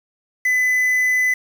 triangle tone with quantisation, 2007 Hz, B6, 27 cents sharp, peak -13 dBFS, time 0.45-1.34 s, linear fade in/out 5 ms, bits 6, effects none

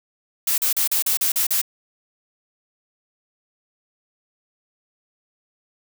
blue noise bursts, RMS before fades -20 dBFS, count 8, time 0.47-1.616 s, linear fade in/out 5 ms, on 110 ms, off 38 ms, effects none

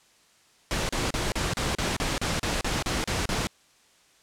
pink noise bursts, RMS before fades -27 dBFS, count 13, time 0.71-3.47 s, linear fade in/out 0 ms, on 180 ms, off 35 ms, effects white hiss -60 dBFS RMS until 4.22 s + low-pass 8000 Hz 12 dB/octave

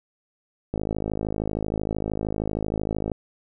click train, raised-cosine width 2 ms, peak -13 dBFS, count 127, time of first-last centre 0.74-3.117 s, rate 53 Hz, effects none

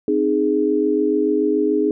sine chord, Ab major, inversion first, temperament equal with one note detuned, 261.6 / 308.6 / 415.3 Hz, C4 / Eb4 / Ab4, 0 / -14 / 0 cents, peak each -23 / -19 / -18 dBFS, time 0.08-1.91 s, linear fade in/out 2 ms, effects none

